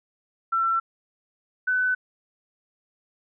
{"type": "tone pair in turn", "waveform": "sine", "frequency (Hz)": [1346, 1504.3], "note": ["E6", "F#6"], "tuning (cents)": [36, 28], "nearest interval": "major second", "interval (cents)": 192, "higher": "second", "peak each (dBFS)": -20, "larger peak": "neither", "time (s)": [[0.52, 0.8], [1.67, 1.95]], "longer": "neither", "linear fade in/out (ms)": 10, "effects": []}